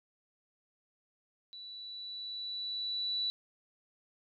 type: tone with level ramp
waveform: sine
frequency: 3951 Hz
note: B7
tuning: in tune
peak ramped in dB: -45 to -30 dBFS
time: 1.53-3.3 s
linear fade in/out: 0 ms
effects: none